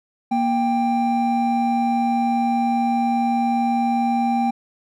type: tone pair together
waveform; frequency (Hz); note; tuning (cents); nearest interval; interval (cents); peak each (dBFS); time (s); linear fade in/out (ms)
triangle; 236.2 / 788.8; A#3 / G5; +23 / +11; octave + major sixth; 2088; -18; 0.31-4.51; 10
effects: none